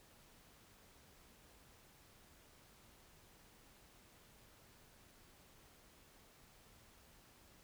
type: silence
effects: pink hiss -65 dBFS RMS until 7.63 s